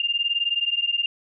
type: beating tone pair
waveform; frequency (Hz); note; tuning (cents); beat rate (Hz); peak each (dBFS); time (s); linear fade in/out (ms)
sine; 2794 / 2813; F7 / F7; 0 / +12; 19; -24; 0-1.06; 2
effects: none